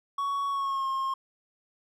triangle tone with pitch glide, 1118 to 1071.2 Hz, C#6 to C6, +14 to +40 cents, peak -25 dBFS, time 0.18-1.14 s, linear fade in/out 5 ms, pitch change -74 cents, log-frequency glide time 0.49-0.87 s, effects none

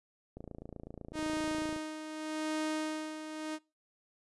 click train, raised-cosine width 2 ms, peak -31 dBFS, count 40, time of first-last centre 0.37-1.763 s, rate 28 Hz
sawtooth tone with tremolo, 310.6 Hz, D#4, 3 cents flat, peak -28 dBFS, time 1.13-3.59 s, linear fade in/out 50 ms, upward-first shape sine, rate 0.83 Hz, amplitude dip 65%
effects noise-tail reverb RT60 0.3 s tail -25 dB re dry + resampled to 24000 Hz

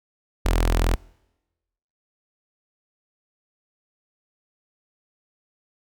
sawtooth tone with notch filter, 42 Hz, E1, 33 cents sharp, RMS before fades -20 dBFS, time 0.45-0.96 s, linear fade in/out 10 ms, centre 150 Hz, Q 0.98, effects noise-tail reverb RT60 1.0 s tail -25 dB re dry

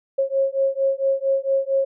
sine beating tone pair, 540 / 544.4 Hz, C#5 / C#5, -45 / -31 cents, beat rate 4.4 Hz, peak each -21 dBFS, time 0.18-1.85 s, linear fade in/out 10 ms, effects none

